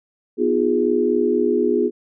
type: chord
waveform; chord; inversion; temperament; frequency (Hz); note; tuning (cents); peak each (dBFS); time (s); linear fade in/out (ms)
sine; F half-diminished seventh; second; equal with one note detuned; 246.9 / 311.1 / 354.9 / 415.3; Cb4 / Eb4 / F4 / Ab4; 0 / 0 / +28 / 0; -22 / -25 / -20 / -19; 0.37-1.91; 50
effects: none